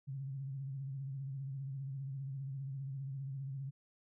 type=tone with vibrato; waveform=sine; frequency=135.9 Hz; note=C#3; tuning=34 cents flat; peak=-39 dBFS; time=0.07-3.71 s; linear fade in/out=20 ms; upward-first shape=sine; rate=15 Hz; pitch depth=62 cents each way; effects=none